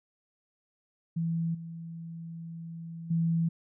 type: tone with level steps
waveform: sine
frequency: 165.8 Hz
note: E3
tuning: 10 cents sharp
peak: -27 / -38 / -24 dBFS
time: 1.16-3.49 s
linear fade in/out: 10 ms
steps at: 1.54 / 3.1 s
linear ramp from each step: 10 ms
effects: none